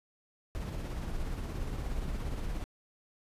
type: noise with tremolo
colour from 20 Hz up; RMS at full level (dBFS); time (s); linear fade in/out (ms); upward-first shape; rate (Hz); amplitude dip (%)
brown; -34; 0.55-2.64; 0; sine; 17; 35
effects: resampled to 32000 Hz